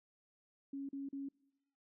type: tone bursts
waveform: sine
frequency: 276.3 Hz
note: C#4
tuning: 6 cents flat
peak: -40 dBFS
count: 3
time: 0.73-1.288 s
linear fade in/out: 5 ms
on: 160 ms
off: 39 ms
effects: noise-tail reverb RT60 1.0 s tail -26 dB re dry